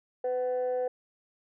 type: tone pair together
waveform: sine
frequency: 503 / 750.4 Hz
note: B4 / F#5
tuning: +32 / +24 cents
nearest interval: perfect fifth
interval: 692 cents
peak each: -26 / -35 dBFS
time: 0.24-0.88 s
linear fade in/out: 5 ms
effects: tanh soft clip ceiling -23 dBFS